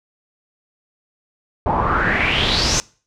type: noise with low-pass filter sweep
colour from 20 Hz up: pink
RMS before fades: -18 dBFS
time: 1.66-2.8 s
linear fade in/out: 0 ms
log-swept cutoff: 790 to 6500 Hz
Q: 5
effects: noise-tail reverb RT60 0.4 s tail -24 dB re dry